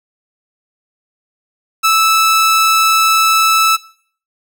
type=tone; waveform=sawtooth; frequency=1312 Hz; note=E6; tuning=9 cents flat; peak=-5 dBFS; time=1.83-3.77 s; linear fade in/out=20 ms; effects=noise-tail reverb RT60 0.5 s tail -18 dB re dry